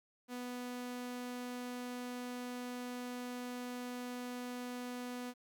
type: tone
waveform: sawtooth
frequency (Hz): 246.9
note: B3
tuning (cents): 0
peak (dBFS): -37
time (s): 0.28-5.34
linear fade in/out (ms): 50
effects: 12-bit